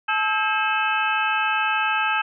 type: harmonic tone with a mistuned harmonic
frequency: 433.2 Hz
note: A4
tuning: 27 cents flat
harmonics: 2 / 3 / 4 / 5 / 6 / 7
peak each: -25 / -25 / -25 / -37 / -25 / -33 dBFS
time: 0.08-2.22 s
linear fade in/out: 10 ms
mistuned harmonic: 4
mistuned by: -130 cents
effects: none